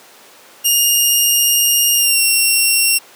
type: tone with pitch glide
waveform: 10% pulse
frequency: 2831 to 2735 Hz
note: F7 to F7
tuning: +23 to -37 cents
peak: -3 dBFS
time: 0.64-2.99 s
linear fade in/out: 20 ms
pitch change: -60 cents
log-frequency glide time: 1.96-2.21 s
effects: pink hiss -42 dBFS RMS until 3.15 s + high-pass 400 Hz 12 dB/octave

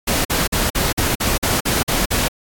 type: noise bursts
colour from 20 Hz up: pink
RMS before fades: -18 dBFS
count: 10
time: 0.07-2.284 s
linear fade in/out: 10 ms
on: 180 ms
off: 46 ms
effects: AAC 64 kbps

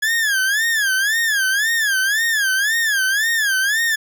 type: tone with vibrato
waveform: 40% pulse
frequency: 1681 Hz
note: G#6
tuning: 20 cents sharp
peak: -15 dBFS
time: 0.02-3.96 s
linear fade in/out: 10 ms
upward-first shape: sine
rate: 1.9 Hz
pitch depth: 170 cents each way
effects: none

